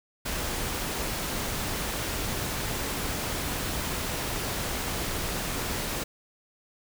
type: noise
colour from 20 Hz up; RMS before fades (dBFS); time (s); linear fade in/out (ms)
pink; -31; 0.25-6.04; 10
effects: none